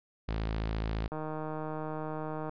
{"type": "tone", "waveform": "sawtooth", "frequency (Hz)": 54.5, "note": "A1", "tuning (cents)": -16, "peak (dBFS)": -27, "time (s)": [0.28, 1.08], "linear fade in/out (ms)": 10}
{"type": "click train", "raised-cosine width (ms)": 1, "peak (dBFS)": -24, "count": 214, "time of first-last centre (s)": [1.12, 2.494], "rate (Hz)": 155}
{"effects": ["resampled to 11025 Hz"]}